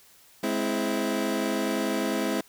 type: chord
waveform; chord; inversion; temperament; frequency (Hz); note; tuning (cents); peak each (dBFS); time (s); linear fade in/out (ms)
25% pulse; Ab augmented; none; equal with one note detuned; 210.1 / 261.6 / 329.6; Ab3 / C4 / E4; +20 / 0 / 0; -26; 0.43-2.41; 5
effects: white hiss -56 dBFS RMS until 2.48 s